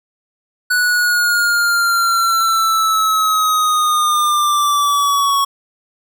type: linear sweep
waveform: square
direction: down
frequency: 1480 to 1108.7 Hz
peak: -13 dBFS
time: 0.7-5.45 s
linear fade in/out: 10 ms
effects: none